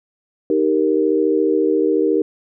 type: chord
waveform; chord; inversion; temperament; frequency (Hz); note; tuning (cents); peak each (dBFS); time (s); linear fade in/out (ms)
sine; Eb major; none; equal; 311.1 / 392 / 466.2; Eb4 / G4 / Bb4; 0 / 0 / 0; -18; 0.5-2.22; 2
effects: none